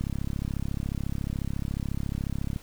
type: click train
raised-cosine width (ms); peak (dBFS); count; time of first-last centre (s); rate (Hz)
5; -18; 88; 0.01-2.561; 34.1
effects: pink hiss -52 dBFS RMS until 2.62 s